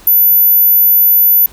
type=tone; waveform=sine; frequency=14000 Hz; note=A9; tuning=10 cents flat; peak=-5 dBFS; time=0.07-1.46 s; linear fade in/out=2 ms; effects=pink hiss -40 dBFS RMS until 1.52 s